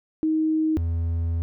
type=tone pair in turn; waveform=sine / triangle; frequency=314.6 / 83.47 Hz; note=D#4 / E2; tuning=+19 / +22 cents; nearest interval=octave + major seventh; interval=2297 cents; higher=first; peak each=-19 / -20 dBFS; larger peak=first; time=0.23-0.77 / 0.77-1.42 s; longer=second; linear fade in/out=0 ms; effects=none

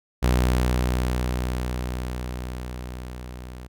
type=tone with level ramp; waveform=sawtooth; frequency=62 Hz; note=B1; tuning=7 cents sharp; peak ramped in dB=-13 to -33 dBFS; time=0.22-3.68 s; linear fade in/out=20 ms; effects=none

